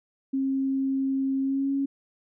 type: tone with pitch glide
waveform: sine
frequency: 268.9 to 275.5 Hz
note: C4 to C#4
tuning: +47 to -11 cents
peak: -23 dBFS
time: 0.33-1.86 s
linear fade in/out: 10 ms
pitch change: +42 cents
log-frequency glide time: 1.4-1.72 s
effects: none